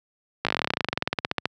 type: slowing click train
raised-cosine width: 0.3 ms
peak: -6 dBFS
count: 27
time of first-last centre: 0.45-1.456 s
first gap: 17 ms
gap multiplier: 1.06
effects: high-pass 100 Hz 12 dB/octave